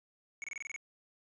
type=tone bursts; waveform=square; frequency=2225 Hz; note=C#7; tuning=6 cents sharp; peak=-39 dBFS; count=8; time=0.42-0.762 s; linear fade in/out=0 ms; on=20 ms; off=26 ms; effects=resampled to 22050 Hz + 11-bit